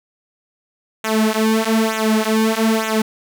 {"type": "tone with flanger", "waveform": "sawtooth", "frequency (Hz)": 220.3, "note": "A3", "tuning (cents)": 2, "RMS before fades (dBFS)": -17, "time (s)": [1.04, 3.02], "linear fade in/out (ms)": 5, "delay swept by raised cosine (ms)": [0.2, 6.1], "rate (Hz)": 1.1, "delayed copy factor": -1, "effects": []}